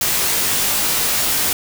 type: noise with comb filter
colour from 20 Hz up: white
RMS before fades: -18 dBFS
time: 0.01-1.53 s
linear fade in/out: 2 ms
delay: 18 ms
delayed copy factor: -0.7
effects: none